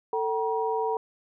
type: tone cluster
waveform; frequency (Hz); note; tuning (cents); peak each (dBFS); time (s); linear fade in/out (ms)
sine; 445.4 / 768 / 954; A4 / G5 / A#5; +21 / -36 / +40; -27 / -32 / -29; 0.13-0.97; 2
effects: none